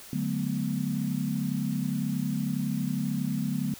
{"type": "chord", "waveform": "sine", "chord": "B minor seventh", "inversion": "first", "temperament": "equal with one note detuned", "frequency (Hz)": [146.83, 185, 214.5, 246.9], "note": ["D3", "F#3", "A3", "B3"], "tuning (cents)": [0, 0, -44, 0], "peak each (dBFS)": -32, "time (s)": [0.13, 3.74], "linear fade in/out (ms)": 2, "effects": ["white hiss -47 dBFS RMS until 3.79 s"]}